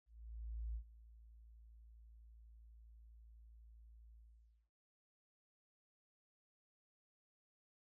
sine tone with ADSR envelope, 56.1 Hz, A1, 34 cents sharp, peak -39 dBFS, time 0.06-4.7 s, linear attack 690 ms, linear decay 82 ms, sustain -19 dB, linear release 550 ms, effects tanh soft clip ceiling -35 dBFS

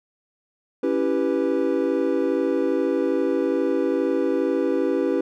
triangle chord, C# half-diminished seventh, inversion none, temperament equal, 277.2 / 329.6 / 392 / 493.9 Hz, C#4 / E4 / G4 / B4, 0 / 0 / 0 / 0 cents, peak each -23 dBFS, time 0.83-5.21 s, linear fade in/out 5 ms, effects none

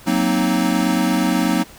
square chord, C half-diminished seventh, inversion second, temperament equal, 185 / 233.1 / 261.6 / 311.1 Hz, Gb3 / Bb3 / C4 / Eb4, 0 / 0 / 0 / 0 cents, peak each -22 dBFS, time 0.06-1.64 s, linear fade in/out 20 ms, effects pink hiss -43 dBFS RMS until 1.78 s

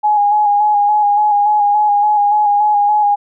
sine tone with vibrato, 830.6 Hz, G#5, in tune, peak -9 dBFS, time 0.03-3.16 s, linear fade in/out 20 ms, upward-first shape square, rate 3.5 Hz, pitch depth 25 cents each way, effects none

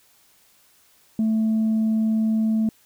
sine tone, 220.2 Hz, A3, 2 cents sharp, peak -16 dBFS, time 1.19-2.69 s, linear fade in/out 2 ms, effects tanh soft clip ceiling -16 dBFS + white hiss -58 dBFS RMS until 2.85 s

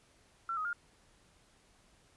sine tone with pitch steps, 1350 / 1257 / 1412 Hz, E6 / D#6 / F6, +41 / +17 / +19 cents, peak -33 dBFS, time 0.49-0.73 s, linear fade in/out 2 ms, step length 80 ms, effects pink hiss -66 dBFS RMS until 2.16 s + resampled to 24000 Hz

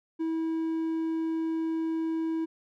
triangle tone, 324.1 Hz, E4, 29 cents flat, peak -25 dBFS, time 0.19-2.46 s, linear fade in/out 20 ms, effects none

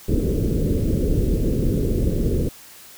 pink low-pass noise, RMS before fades -20 dBFS, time 0.08-2.49 s, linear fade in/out 5 ms, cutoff 490 Hz, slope 48 dB/octave, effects white hiss -44 dBFS RMS until 2.97 s

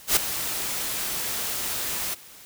white noise with ADSR envelope, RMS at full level -17 dBFS, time 0.07-2.15 s, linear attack 96 ms, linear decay 6 ms, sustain -12 dB, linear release 17 ms, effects white hiss -47 dBFS RMS until 2.45 s

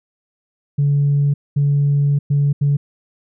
sine tone bursts at uneven times, 142.9 Hz, D3, 47 cents flat, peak -11 dBFS, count 4, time 0.78-1.34 / 1.56-2.19 / 2.3-2.53 / 2.61-2.77 s, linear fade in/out 10 ms, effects tanh soft clip ceiling -9 dBFS

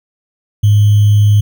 sine tone with sample-and-hold, 103.83 Hz, G#2, in tune, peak -5 dBFS, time 0.63-1.41 s, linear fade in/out 10 ms, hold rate 3150 Hz, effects none

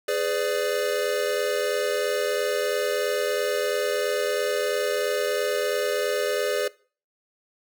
square chord, G# diminished, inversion none, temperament equal with one note detuned, 415.3 / 504.3 / 587.3 Hz, G#4 / B4 / D5, 0 / +36 / 0 cents, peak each -28 dBFS, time 0.08-6.68 s, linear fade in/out 5 ms, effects noise-tail reverb RT60 0.4 s tail -21 dB re dry

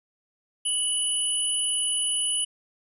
sine tone pair together, 2960 / 9879 Hz, F#7 / D#9, 0 / -13 cents, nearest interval octave + major sixth, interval 2087 cents, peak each -27 / -25 dBFS, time 0.65-2.45 s, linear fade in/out 10 ms, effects none

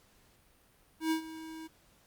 square tone with ADSR envelope, 320 Hz, D#4, 49 cents sharp, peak -27 dBFS, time 1-1.68 s, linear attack 110 ms, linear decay 99 ms, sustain -16 dB, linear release 19 ms, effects pink hiss -65 dBFS RMS until 2.06 s + Opus 48 kbps

